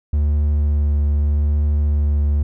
triangle tone with vibrato, 73.42 Hz, D2, in tune, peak -12 dBFS, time 0.13-2.43 s, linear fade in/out 5 ms, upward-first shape triangle, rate 0.82 Hz, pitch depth 15 cents each way, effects none

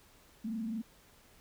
sine tone with frequency modulation, 223.2 Hz, A3, 25 cents sharp, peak -34 dBFS, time 0.44-0.82 s, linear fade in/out 10 ms, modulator 24.4 Hz, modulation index 0.58, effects pink hiss -62 dBFS RMS until 1.4 s

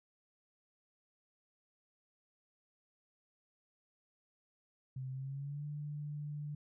sine tone with pitch glide, 130.81 to 147.68 Hz, C3 to D3, 0 to +10 cents, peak -39 dBFS, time 4.96-6.55 s, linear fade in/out 5 ms, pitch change +210 cents, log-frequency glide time 5.11-5.65 s, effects none

